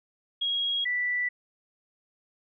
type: tone pair in turn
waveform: sine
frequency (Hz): 3293 / 1969.9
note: G#7 / B6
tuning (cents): -15 / -5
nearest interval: major sixth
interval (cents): 890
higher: first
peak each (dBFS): -25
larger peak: neither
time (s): 0.41-0.85 / 0.85-1.29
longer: neither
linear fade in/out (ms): 10
effects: none